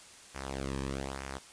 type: tone with flanger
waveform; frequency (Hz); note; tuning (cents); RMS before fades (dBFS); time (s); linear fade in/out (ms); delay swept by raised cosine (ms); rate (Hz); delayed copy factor
sawtooth; 67.6; C#2; -43; -38; 0.34-1.39; 20; 0.24 to 1.44; 1.1; -0.75
effects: white hiss -53 dBFS RMS until 1.52 s + resampled to 22050 Hz